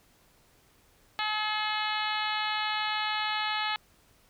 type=harmonic tone; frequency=427.1 Hz; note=G#4; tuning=48 cents sharp; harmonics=2 / 3 / 4 / 5 / 6 / 7 / 8 / 9 / 10; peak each=-33 / -35 / -36 / -37 / -38 / -38 / -39 / -40 / -40 dBFS; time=1.19-3.76 s; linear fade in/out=0 ms; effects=pink hiss -63 dBFS RMS until 4.29 s